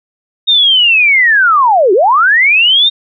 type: linear two-way sweep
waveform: sine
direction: down then up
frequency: 3724 to 349.2 to 3724 Hz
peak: -5 dBFS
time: 0.47-2.9 s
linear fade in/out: 20 ms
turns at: 1.93 s
effects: none